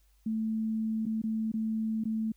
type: tone with dropouts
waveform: sine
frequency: 220.4 Hz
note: A3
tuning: 3 cents sharp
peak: -28 dBFS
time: 0.26-2.32 s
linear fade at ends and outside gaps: 5 ms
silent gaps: 1.056-1.063 / 1.218-1.237 / 1.518-1.538 / 2.039-2.053 s
effects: added 50 Hz sine -62 dBFS peak until 2.36 s + white hiss -72 dBFS RMS until 2.36 s